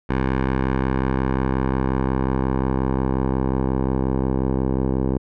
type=tone with low-pass filter sweep; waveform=10% pulse; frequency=65.6 Hz; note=C2; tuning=5 cents sharp; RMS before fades=-21 dBFS; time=0.09-5.18 s; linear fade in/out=10 ms; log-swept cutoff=1800 to 590 Hz; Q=1.1; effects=none